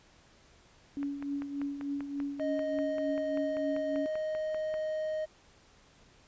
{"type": "tone with tremolo", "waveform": "sine", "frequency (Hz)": 282.6, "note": "C#4", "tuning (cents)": 34, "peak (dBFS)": -30, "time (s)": [0.97, 4.06], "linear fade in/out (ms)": 0, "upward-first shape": "triangle", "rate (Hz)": 3.4, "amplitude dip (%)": 65}
{"type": "click train", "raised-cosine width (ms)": 0.5, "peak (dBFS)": -29, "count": 20, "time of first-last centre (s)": [1.03, 4.741], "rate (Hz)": 5.12}
{"type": "tone", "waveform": "triangle", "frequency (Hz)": 622.3, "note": "D#5", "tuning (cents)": 0, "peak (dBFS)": -29, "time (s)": [2.39, 5.26], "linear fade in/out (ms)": 20}
{"effects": ["pink hiss -61 dBFS RMS until 6.27 s", "resampled to 16000 Hz"]}